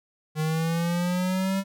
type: linear sweep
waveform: square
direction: up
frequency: 153.9 to 196 Hz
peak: -24 dBFS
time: 0.35-1.64 s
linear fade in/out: 50 ms
effects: none